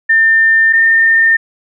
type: tone pair in turn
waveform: sine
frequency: 1800 / 1812.5 Hz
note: A6 / A#6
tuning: +39 / -49 cents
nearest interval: unison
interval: 12 cents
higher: second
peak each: -6 dBFS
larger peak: neither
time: 0.09-0.73 / 0.73-1.37 s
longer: neither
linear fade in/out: 10 ms
effects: none